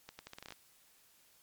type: accelerating click train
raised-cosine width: 0.2 ms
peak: -29 dBFS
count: 10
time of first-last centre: 0.09-0.523 s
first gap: 100 ms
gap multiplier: 0.8
effects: white hiss -66 dBFS RMS until 1.42 s + MP3 96 kbps